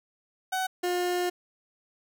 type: tone pair in turn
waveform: 30% pulse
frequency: 751 / 356.6 Hz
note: F#5 / F4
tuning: +26 / +36 cents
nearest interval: octave + minor second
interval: 1290 cents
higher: first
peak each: -24 / -23 dBFS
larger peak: second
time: 0.52-0.67 / 0.83-1.3 s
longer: second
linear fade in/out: 10 ms
effects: none